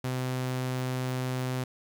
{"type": "tone", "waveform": "sawtooth", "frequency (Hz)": 128.1, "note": "C3", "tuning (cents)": -36, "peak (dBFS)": -25, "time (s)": [0.04, 1.64], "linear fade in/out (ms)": 5, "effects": ["11-bit"]}